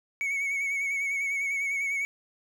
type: tone with vibrato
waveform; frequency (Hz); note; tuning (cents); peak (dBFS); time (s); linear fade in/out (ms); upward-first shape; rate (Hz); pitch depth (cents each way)
triangle; 2228; C#7; +8; -25; 0.21-2.05; 0; sine; 10; 42
effects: none